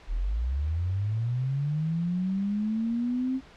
sine linear sweep, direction up, 35.23 to 266 Hz, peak -25 dBFS, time 0.07-3.41 s, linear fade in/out 50 ms, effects pink hiss -52 dBFS RMS until 3.56 s + low-pass 4000 Hz 12 dB/octave

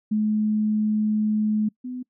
sine tone pair in turn, 213.6 / 251.1 Hz, G#3 / B3, +49 / +29 cents, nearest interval minor third, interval 280 cents, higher second, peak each -19 / -29 dBFS, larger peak first, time 0.11-1.69 / 1.84-2.03 s, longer first, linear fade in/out 10 ms, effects noise-tail reverb RT60 0.1 s tail -24 dB re dry

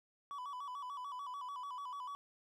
triangle tone with vibrato, 1065 Hz, C6, 30 cents sharp, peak -40 dBFS, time 0.31-2.15 s, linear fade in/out 0 ms, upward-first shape square, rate 6.8 Hz, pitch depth 110 cents each way, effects none

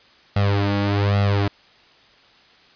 sawtooth tone with flanger, 100.9 Hz, G#2, 49 cents flat, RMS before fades -19 dBFS, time 0.36-1.48 s, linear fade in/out 5 ms, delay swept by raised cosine 1.5 to 3.6 ms, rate 1.2 Hz, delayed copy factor +0.9, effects white hiss -52 dBFS RMS until 2.75 s + resampled to 11025 Hz

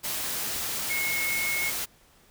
sine tone in noise, 2177 Hz, C#7, 32 cents flat, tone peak -27 dBFS, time 0.89-1.71 s, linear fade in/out 20 ms, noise white, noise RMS -31 dBFS, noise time 0.03-1.86 s, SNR +1 dB, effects pink hiss -59 dBFS RMS until 2.3 s

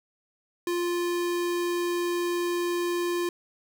square tone, 349.2 Hz, F4, in tune, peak -26 dBFS, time 0.67-3.29 s, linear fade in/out 2 ms, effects none

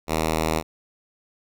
5% pulse tone, 79.5 Hz, D#2, 38 cents sharp, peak -10 dBFS, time 0.07-0.63 s, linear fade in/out 50 ms, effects none

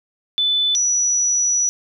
sine tone pair in turn, 3500 / 5886 Hz, A7 / F#8, -10 / -10 cents, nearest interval major sixth, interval 900 cents, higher second, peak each -15 dBFS, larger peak neither, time 0.38-0.75 / 0.75-1.69 s, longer second, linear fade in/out 0 ms, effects none

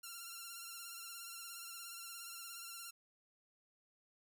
5% pulse tone with vibrato, 1376 Hz, F6, 26 cents flat, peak -36 dBFS, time 0.03-2.91 s, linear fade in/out 10 ms, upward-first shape sine, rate 17 Hz, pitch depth 39 cents each way, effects none

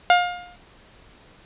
sawtooth tone with exponential decay, 710 Hz, F5, 28 cents sharp, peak -6 dBFS, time 0.1-0.56 s, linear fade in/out 1 ms, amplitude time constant 100 ms, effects pink hiss -51 dBFS RMS until 1.45 s + resampled to 8000 Hz

